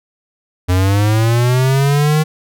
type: linear sweep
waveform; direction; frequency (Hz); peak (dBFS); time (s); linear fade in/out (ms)
square; up; 89 to 156.4; -11; 0.68-2.24; 20
effects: none